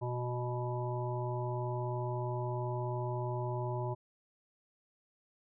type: harmonic tone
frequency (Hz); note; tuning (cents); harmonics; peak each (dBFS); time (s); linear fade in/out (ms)
123; B2; -7; 1 / 3 / 5 / 7 / 8; -35 / -40 / -42 / -43 / -44; 0.01-3.95; 20
effects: none